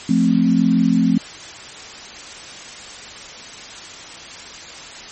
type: chord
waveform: sine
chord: F major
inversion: none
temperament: equal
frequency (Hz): 174.61 / 220 / 261.6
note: F3 / A3 / C4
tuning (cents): 0 / 0 / 0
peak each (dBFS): -18 / -16 / -16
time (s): 0.09-1.18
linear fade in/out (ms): 5
effects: white hiss -35 dBFS RMS until 5.11 s + MP3 32 kbps